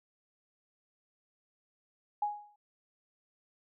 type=tone with exponential decay; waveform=sine; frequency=830.6 Hz; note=G#5; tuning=in tune; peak=-26 dBFS; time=2.22-2.56 s; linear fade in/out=5 ms; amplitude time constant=73 ms; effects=none